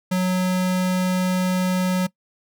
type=tone; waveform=square; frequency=183.8 Hz; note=F#3; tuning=11 cents flat; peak=-19 dBFS; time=0.11-2.07 s; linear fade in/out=10 ms; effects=noise-tail reverb RT60 0.1 s tail -21 dB re dry